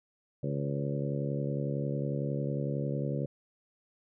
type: harmonic tone with a mistuned harmonic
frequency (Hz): 71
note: C#2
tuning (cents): +42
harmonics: 2 / 3 / 4 / 5 / 6 / 7 / 8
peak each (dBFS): -32 / -38 / -40 / -41 / -42 / -40 / -41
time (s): 0.43-3.26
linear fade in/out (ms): 5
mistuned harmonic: 8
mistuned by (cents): -21
effects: none